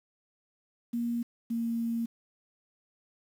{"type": "tone pair in turn", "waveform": "sine", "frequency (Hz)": [236, 231.3], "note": ["A#3", "A#3"], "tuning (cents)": [22, -13], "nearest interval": "unison", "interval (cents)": 35, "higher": "first", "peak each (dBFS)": -28, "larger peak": "neither", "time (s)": [[0.93, 1.23], [1.5, 2.06]], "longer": "second", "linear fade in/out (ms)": 10, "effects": ["9-bit"]}